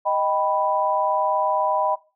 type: chord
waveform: sine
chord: Eb augmented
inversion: none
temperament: equal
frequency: 622.3 / 784 / 987.8 Hz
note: Eb5 / G5 / B5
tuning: 0 / 0 / 0 cents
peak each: -23 / -24 / -22 dBFS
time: 0.05-1.96 s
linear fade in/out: 20 ms
effects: noise-tail reverb RT60 0.3 s tail -18 dB re dry